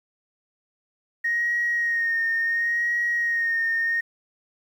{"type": "tone with vibrato", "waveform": "sine", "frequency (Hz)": 1864.7, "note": "A#6", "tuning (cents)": 0, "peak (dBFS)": -20, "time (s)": [1.24, 4.01], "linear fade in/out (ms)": 10, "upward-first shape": "sine", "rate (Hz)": 0.71, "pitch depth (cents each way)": 32, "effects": ["tanh soft clip ceiling -16 dBFS", "9-bit"]}